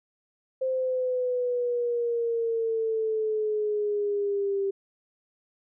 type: exponential sweep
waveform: sine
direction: down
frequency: 523.3 to 391.8 Hz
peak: -24 dBFS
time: 0.61-4.71 s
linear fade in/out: 10 ms
effects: none